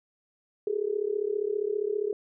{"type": "tone with amplitude modulation", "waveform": "sine", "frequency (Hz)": 415.3, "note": "G#4", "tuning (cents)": 0, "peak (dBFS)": -22, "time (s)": [0.67, 2.13], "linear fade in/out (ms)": 2, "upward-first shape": "sine", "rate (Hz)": 35, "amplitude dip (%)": 90, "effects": []}